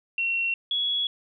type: tone pair in turn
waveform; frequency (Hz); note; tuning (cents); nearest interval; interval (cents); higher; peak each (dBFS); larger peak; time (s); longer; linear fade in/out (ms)
sine; 2728 / 3361; F7 / G#7; -41 / +20; major third; 361; second; -23; neither; 0.18-0.54 / 0.71-1.07; neither; 2
effects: none